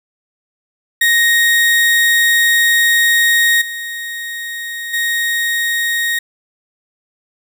35% pulse tone with level steps, 1868 Hz, A#6, 3 cents sharp, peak -8 / -21 / -13 dBFS, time 1.01-6.19 s, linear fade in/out 5 ms, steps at 3.61 / 4.93 s, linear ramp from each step 10 ms, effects none

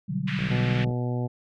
sine chord, G major seventh, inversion first, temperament equal, 123.47 / 146.83 / 185 / 196 Hz, B2 / D3 / F#3 / G3, 0 / 0 / 0 / 0 cents, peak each -34 / -30 / -29 / -33 dBFS, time 0.08-0.9 s, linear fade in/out 20 ms
white band-pass noise, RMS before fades -35 dBFS, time 0.27-0.85 s, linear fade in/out 10 ms, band 1400 to 2800 Hz, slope 24 dB/octave
click train, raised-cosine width 2 ms, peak -26 dBFS, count 33, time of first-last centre 0.39-0.911 s, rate 61.4 Hz
harmonic tone, 122.8 Hz, B2, 9 cents flat, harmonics 1 / 2 / 3 / 4 / 5 / 6 / 7, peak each -26 / -32 / -36 / -38 / -40 / -42 / -43 dBFS, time 0.5-1.28 s, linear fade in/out 20 ms
effects none

